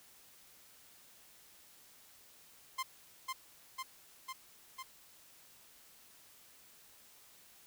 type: tone with echo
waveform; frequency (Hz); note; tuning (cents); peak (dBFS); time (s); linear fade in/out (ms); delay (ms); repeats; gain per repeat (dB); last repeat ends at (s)
sawtooth; 1046.5; C6; 0; -31; 2.78-2.83; 10; 500; 4; -2; 4.83
effects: white hiss -61 dBFS RMS until 7.66 s